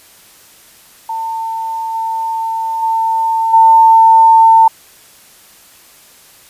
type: tone with level steps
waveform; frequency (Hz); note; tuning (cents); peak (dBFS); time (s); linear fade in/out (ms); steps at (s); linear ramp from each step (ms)
sine; 899; A5; +37; -17 / -15 / -11 / -3; 1.09-4.68; 5; 1.94 / 2.82 / 3.53; 10
effects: white hiss -43 dBFS RMS until 6.49 s + resampled to 32000 Hz